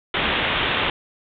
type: low-pass noise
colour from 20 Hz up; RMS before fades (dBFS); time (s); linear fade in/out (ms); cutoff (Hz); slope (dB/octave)
white; -22; 0.14-0.9; 2; 3600; 96
effects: none